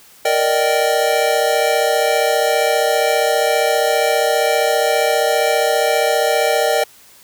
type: chord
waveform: square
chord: Eb major seventh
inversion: second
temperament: equal with one note detuned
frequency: 466.2 / 587.3 / 622.3 / 776.3 Hz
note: Bb4 / D5 / Eb5 / G5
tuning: 0 / 0 / 0 / -17 cents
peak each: -20 dBFS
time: 0.25-6.84 s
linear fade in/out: 5 ms
effects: white hiss -46 dBFS RMS until 7.23 s